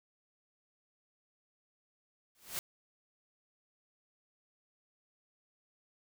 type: noise with exponential growth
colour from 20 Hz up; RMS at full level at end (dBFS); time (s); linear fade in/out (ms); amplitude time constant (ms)
white; -34; 2.35-2.59; 1; 52
effects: none